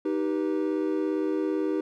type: chord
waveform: triangle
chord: Eb augmented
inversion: none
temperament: just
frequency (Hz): 311.1 / 388.9 / 486.1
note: Eb4 / G4 / B4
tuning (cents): 0 / -14 / -28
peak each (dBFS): -25 / -27 / -31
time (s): 0.05-1.81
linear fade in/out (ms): 5
effects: none